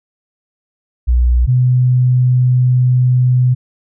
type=tone pair in turn; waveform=sine; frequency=60.8 / 125.89 Hz; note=B1 / B2; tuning=-26 / +34 cents; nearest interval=octave + minor second; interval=1260 cents; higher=second; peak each=-8 dBFS; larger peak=neither; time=1.07-1.47 / 1.47-3.55 s; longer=second; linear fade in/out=20 ms; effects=none